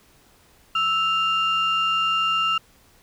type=tone pair together; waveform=sine; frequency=1314.8 / 2794 Hz; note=E6 / F7; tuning=-5 / 0 cents; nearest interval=octave + minor second; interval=1305 cents; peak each=-20 / -21 dBFS; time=0.75-2.58 s; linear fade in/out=5 ms; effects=tanh soft clip ceiling -14 dBFS + pink hiss -56 dBFS RMS until 3.02 s